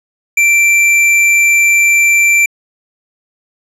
triangle tone with hard clipping, 2349 Hz, D7, in tune, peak -8 dBFS, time 0.37-2.46 s, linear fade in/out 5 ms, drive 16 dB, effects low-pass 11000 Hz 12 dB/octave

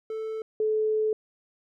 triangle / sine tone pair in turn, 440 / 432.7 Hz, A4 / A4, 0 / -29 cents, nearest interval unison, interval 29 cents, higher first, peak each -28 / -22 dBFS, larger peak second, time 0.1-0.42 / 0.6-1.13 s, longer second, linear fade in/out 2 ms, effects none

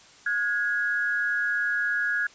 sine tone pair together, 1444.3 / 1661.2 Hz, F#6 / G#6, -42 / 0 cents, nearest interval major second, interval 242 cents, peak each -27 / -25 dBFS, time 0.26-2.27 s, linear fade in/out 5 ms, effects white hiss -52 dBFS RMS until 2.34 s + resampled to 16000 Hz

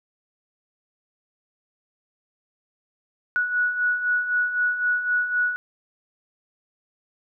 sine beating tone pair, 1465 / 1468.9 Hz, F#6 / F#6, -18 / -13 cents, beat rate 3.9 Hz, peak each -28 / -21 dBFS, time 3.36-5.56 s, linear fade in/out 0 ms, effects none

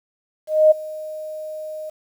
sine tone with ADSR envelope, 620 Hz, D#5, 6 cents flat, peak -7 dBFS, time 0.47-1.9 s, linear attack 240 ms, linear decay 15 ms, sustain -21 dB, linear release 8 ms, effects 8-bit

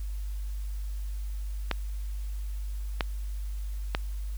clicks, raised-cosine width 0.3 ms, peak -10 dBFS, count 3, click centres 1.713 / 3.008 / 3.949 s, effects added 50 Hz sine -31 dBFS peak until 4.37 s + white hiss -55 dBFS RMS until 4.37 s

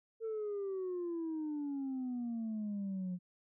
sine exponential sweep, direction down, 453.8 to 177.3 Hz, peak -34 dBFS, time 0.2-3.19 s, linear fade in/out 50 ms, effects tanh soft clip ceiling -34 dBFS

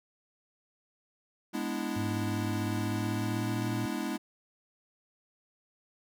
square chord, E dominant seventh, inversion first, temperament equal, 207.7 / 246.9 / 293.7 / 329.6 Hz, G#3 / B3 / D4 / E4, 0 / 0 / 0 / 0 cents, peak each -38 dBFS, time 1.53-4.18 s, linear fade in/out 20 ms
triangle tone with pitch glide, 103.83 to 115.21 Hz, G#2 to A#2, 0 to -20 cents, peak -31 dBFS, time 1.96-3.86 s, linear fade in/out 5 ms, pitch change +180 cents, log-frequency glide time 2.69-3.68 s
effects none

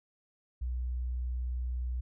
sine tone, 61.74 Hz, B1, in tune, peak -31 dBFS, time 0.61-2.01 s, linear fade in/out 10 ms, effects none

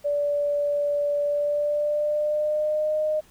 sine tone with pitch glide, 580 to 614.5 Hz, D5 to D#5, -22 to -22 cents, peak -21 dBFS, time 0.04-3.21 s, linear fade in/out 20 ms, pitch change +100 cents, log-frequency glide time 1.22-2.98 s, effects pink hiss -56 dBFS RMS until 3.3 s

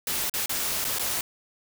white noise with dropouts, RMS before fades -28 dBFS, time 0.07-1.21 s, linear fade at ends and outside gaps 2 ms, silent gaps 0.297-0.338 / 0.46-0.494 / 0.844-0.849 / 0.986-0.994 s, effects none

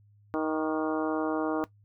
harmonic tone with a mistuned harmonic, 156.9 Hz, D#3, 15 cents sharp, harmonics 2 / 3 / 4 / 5 / 6 / 7 / 8 / 9, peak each -29 / -33 / -35 / -37 / -39 / -40 / -41 / -42 dBFS, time 0.34-1.64 s, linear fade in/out 0 ms, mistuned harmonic 8, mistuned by -60 cents, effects noise-tail reverb RT60 0.1 s tail -17 dB re dry + added 103 Hz sine -57 dBFS peak until 1.84 s

